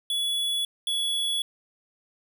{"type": "tone pair in turn", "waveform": "square", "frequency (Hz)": [3400, 3384], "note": ["G#7", "G#7"], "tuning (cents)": [40, 32], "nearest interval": "unison", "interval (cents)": 8, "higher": "first", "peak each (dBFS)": -25, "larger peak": "neither", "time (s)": [[0.1, 0.65], [0.87, 1.42]], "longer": "neither", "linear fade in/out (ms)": 2, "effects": []}